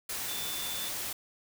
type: tone in noise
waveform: sine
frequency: 3520 Hz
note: A7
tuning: in tune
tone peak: -39 dBFS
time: 0.28-0.89 s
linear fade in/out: 5 ms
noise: white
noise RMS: -36 dBFS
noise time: 0.09-1.13 s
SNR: -6 dB
effects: none